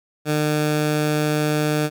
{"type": "tone", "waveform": "15% pulse", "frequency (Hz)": 151.2, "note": "D#3", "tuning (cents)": -49, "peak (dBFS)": -12, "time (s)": [0.25, 1.9], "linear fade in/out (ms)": 50, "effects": []}